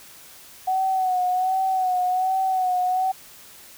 sine tone with vibrato, 745 Hz, F#5, 12 cents sharp, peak -19 dBFS, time 0.67-3.12 s, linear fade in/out 10 ms, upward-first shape sine, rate 1.3 Hz, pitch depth 43 cents each way, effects white hiss -46 dBFS RMS until 3.77 s

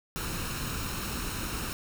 pink noise with comb filter, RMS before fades -34 dBFS, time 0.16-1.73 s, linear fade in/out 0 ms, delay 0.74 ms, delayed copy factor +0.55, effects none

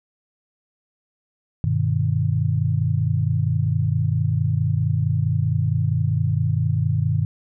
sine chord, G augmented, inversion none, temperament just, 98 / 122.5 / 153.12 Hz, G2 / B2 / D#3, 0 / -14 / -27 cents, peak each -22 dBFS, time 1.64-7.25 s, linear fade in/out 0 ms, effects none

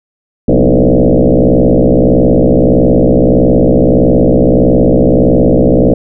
sine tone with frequency modulation, 130.81 Hz, C3, in tune, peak -4 dBFS, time 0.48-5.94 s, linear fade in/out 5 ms, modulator 61.6 Hz, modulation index 7.4, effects none

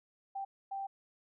sine tone bursts at uneven times, 784 Hz, G5, in tune, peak -36 dBFS, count 2, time 0.35-0.45 / 0.71-0.87 s, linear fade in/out 10 ms, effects none

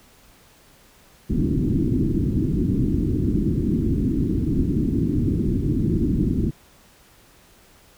white low-pass noise, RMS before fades -21 dBFS, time 1.29-6.51 s, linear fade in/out 20 ms, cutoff 330 Hz, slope 48 dB/octave, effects pink hiss -53 dBFS RMS until 7.97 s

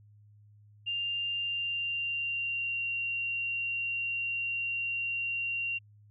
sine tone with pitch glide, 2794 to 2760 Hz, F7 to F7, 0 to -21 cents, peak -30 dBFS, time 0.86-5.79 s, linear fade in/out 20 ms, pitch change -21 cents, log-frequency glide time 1.35-2.83 s, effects added 104 Hz sine -55 dBFS peak until 6.1 s

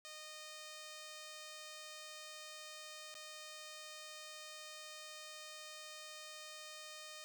5% pulse tone with dropouts, 616 Hz, D#5, 17 cents flat, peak -38 dBFS, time 0.05-7.24 s, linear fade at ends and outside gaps 0 ms, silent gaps 3.142-3.151 s, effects none

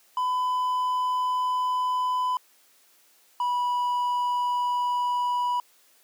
triangle tone pair in turn, 1004 / 979.9 Hz, B5 / B5, +28 / -14 cents, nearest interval unison, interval 42 cents, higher first, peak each -21 dBFS, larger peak neither, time 0.17-2.37 / 3.4-5.6 s, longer neither, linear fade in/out 2 ms, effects white hiss -60 dBFS RMS until 6.03 s + high-pass 300 Hz 12 dB/octave

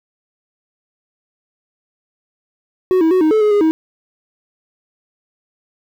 triangle tone with pitch steps, 370.5 / 323 / 370.6 / 312.5 / 434.4 / 422.1 / 411.4 / 318.3 Hz, F#4 / E4 / F#4 / D#4 / A4 / G#4 / G#4 / D#4, +2 / -35 / +3 / +8 / -22 / +28 / -16 / +39 cents, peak -8 dBFS, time 2.91-3.71 s, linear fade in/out 0 ms, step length 100 ms, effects 8-bit

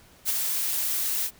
blue noise with ADSR envelope, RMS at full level -23 dBFS, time 0.25-1.31 s, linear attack 42 ms, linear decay 22 ms, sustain -4 dB, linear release 60 ms, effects pink hiss -55 dBFS RMS until 1.39 s

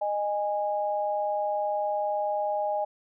sine tone pair together, 615 / 824.2 Hz, D#5 / G#5, -20 / -13 cents, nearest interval perfect fourth, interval 507 cents, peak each -28 dBFS, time 0.01-2.85 s, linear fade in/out 10 ms, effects none

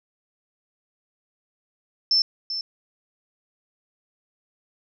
sine tone with echo, 5310 Hz, E8, 12 cents sharp, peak -16 dBFS, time 2.11-2.22 s, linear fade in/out 2 ms, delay 390 ms, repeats 1, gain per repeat -10 dB, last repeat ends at 2.61 s, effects none

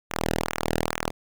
sawtooth tone with flanger, 40.36 Hz, E1, 36 cents flat, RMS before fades -28 dBFS, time 0.1-1.11 s, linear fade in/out 20 ms, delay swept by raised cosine 0.21 to 0.92 ms, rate 2.3 Hz, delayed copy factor -1, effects none

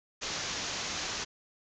white low-pass noise, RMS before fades -36 dBFS, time 0.21-1.25 s, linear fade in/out 20 ms, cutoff 6900 Hz, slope 96 dB/octave, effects none

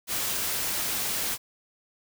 white noise, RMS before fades -29 dBFS, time 0.07-1.38 s, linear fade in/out 50 ms, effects none

